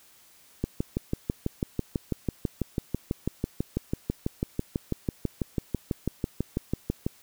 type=click train; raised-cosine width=3 ms; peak=-13 dBFS; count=40; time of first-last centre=0.64-7.065 s; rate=6.07 Hz; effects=white hiss -57 dBFS RMS until 7.22 s